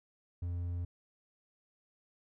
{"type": "tone", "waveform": "triangle", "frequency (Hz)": 87.31, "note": "F2", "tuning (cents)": 0, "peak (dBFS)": -32, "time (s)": [0.42, 0.85], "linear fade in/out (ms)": 5, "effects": []}